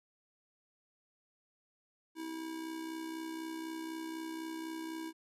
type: tone with amplitude modulation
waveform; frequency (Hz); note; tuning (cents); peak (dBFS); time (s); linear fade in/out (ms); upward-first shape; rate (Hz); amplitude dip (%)
square; 323.4; E4; -33; -38; 2.15-5.13; 50; sine; 64; 50
effects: resampled to 32000 Hz